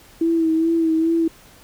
sine tone with vibrato, 326.3 Hz, E4, 18 cents flat, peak -15 dBFS, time 0.21-1.28 s, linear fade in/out 5 ms, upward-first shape sine, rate 2.4 Hz, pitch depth 35 cents each way, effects pink hiss -48 dBFS RMS until 1.63 s

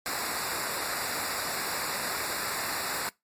pink noise with comb filter, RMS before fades -32 dBFS, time 0.06-3.09 s, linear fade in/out 0 ms, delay 0.32 ms, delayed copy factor -1, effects noise-tail reverb RT60 0.2 s tail -23 dB re dry + MP3 64 kbps

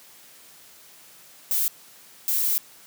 violet noise bursts at uneven times, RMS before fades -23 dBFS, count 2, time 1.51-1.68 / 2.28-2.58 s, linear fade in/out 0 ms, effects white hiss -50 dBFS RMS until 2.86 s + high-pass 100 Hz 12 dB/octave

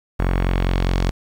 sawtooth tone with low-pass filter sweep, 44.91 Hz, F1, 49 cents sharp, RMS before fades -19 dBFS, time 0.19-1.11 s, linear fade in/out 10 ms, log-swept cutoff 1700 to 5900 Hz, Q 1.2, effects 7-bit

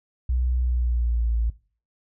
sine tone with pitch glide, 62.1 to 56.62 Hz, B1 to A#1, +10 to -50 cents, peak -20 dBFS, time 0.29-1.5 s, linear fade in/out 5 ms, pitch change -160 cents, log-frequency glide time 0.6-1.38 s, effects noise-tail reverb RT60 0.4 s tail -19 dB re dry

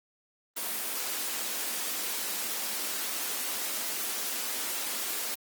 white high-pass noise, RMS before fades -33 dBFS, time 0.56-5.35 s, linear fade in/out 10 ms, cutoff 200 Hz, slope 48 dB/octave, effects Opus 24 kbps

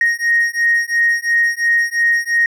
triangle beating tone pair, 1867 / 1869.9 Hz, A#6 / A#6, +2 / +5 cents, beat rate 2.9 Hz, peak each -13 dBFS, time 0.01-2.46 s, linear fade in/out 2 ms, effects tanh soft clip ceiling -7 dBFS

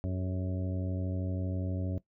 harmonic tone with a mistuned harmonic, 92.5 Hz, F#2, in tune, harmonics 1 / 2 / 3 / 4 / 5 / 6 / 7, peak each -32 / -38 / -39 / -47 / -50 / -45 / -48 dBFS, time 0.04-1.98 s, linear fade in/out 0 ms, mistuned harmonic 5, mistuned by -71 cents, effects noise-tail reverb RT60 0.1 s tail -17 dB re dry

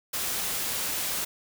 white noise, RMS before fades -30 dBFS, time 0.13-1.25 s, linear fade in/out 10 ms, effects none

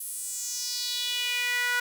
sawtooth tone with high-pass filter sweep, 489.2 Hz, B4, 16 cents flat, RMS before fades -30 dBFS, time 0-1.8 s, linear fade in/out 5 ms, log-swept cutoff 11000 to 1500 Hz, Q 3.5, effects none

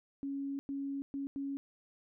sine tone bursts at uneven times, 277.2 Hz, C#4, in tune, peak -35 dBFS, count 4, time 0.23-0.59 / 0.69-1.02 / 1.14-1.27 / 1.36-1.57 s, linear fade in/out 0 ms, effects none

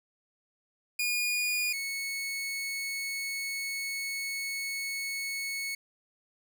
sawtooth tone pair in turn, 2443 / 2205 Hz, D#7 / C#7, -32 / -10 cents, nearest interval major second, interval 178 cents, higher first, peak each -24 / -29 dBFS, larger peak first, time 0.99-1.73 / 1.73-5.75 s, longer second, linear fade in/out 5 ms, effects none

